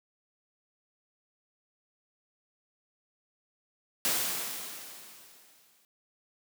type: noise with exponential decay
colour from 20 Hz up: white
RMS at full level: -27 dBFS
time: 4.05-5.85 s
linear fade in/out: 0 ms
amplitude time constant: 390 ms
effects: high-pass 150 Hz 12 dB/octave